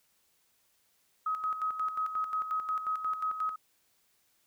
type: tone with tremolo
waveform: sine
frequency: 1269 Hz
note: D#6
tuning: 34 cents sharp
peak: -28 dBFS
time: 1.26-3.56 s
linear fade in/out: 5 ms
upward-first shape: square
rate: 5.6 Hz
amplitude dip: 60%
effects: white hiss -71 dBFS RMS until 4.46 s